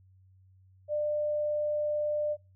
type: tone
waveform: sine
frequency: 597 Hz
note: D5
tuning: 28 cents sharp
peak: -27 dBFS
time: 0.88-2.37 s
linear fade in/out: 50 ms
effects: noise-tail reverb RT60 0.3 s tail -23 dB re dry + added 94 Hz sine -57 dBFS peak until 2.55 s